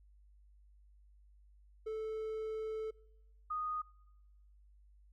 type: tone pair in turn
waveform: triangle / sine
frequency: 438 / 1238.9 Hz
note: A4 / D#6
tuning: -8 / -8 cents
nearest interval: octave + tritone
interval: 1800 cents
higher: second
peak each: -35 / -35 dBFS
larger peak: neither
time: 1.86-2.91 / 3.5-3.82 s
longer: first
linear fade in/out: 10 ms
effects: noise-tail reverb RT60 1.0 s tail -24 dB re dry + added 50 Hz sine -60 dBFS peak until 5.12 s